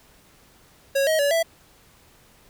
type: tone with pitch steps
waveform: square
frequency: 550 / 632 / 570 / 661 Hz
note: C#5 / D#5 / C#5 / E5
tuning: -14 / +27 / +48 / +5 cents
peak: -19 dBFS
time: 0.95-1.43 s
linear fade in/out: 10 ms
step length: 120 ms
effects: pink hiss -55 dBFS RMS until 2.49 s